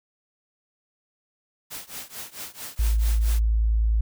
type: noise with tremolo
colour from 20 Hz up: white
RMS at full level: -34 dBFS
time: 1.7-3.4 s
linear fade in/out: 20 ms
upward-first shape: triangle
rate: 4.5 Hz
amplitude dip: 95%
type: tone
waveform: sine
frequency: 55 Hz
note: A1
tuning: in tune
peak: -18 dBFS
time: 2.79-4.01 s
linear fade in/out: 5 ms
effects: none